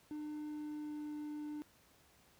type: tone with pitch glide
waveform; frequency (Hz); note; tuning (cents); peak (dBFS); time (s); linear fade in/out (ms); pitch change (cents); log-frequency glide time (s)
triangle; 301.1 to 298.8; D4 to D4; +43 to +30; -39; 0.11-1.62; 0; -13; 0.41-1.19
effects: pink hiss -67 dBFS RMS until 2.39 s + high-pass 60 Hz 12 dB/octave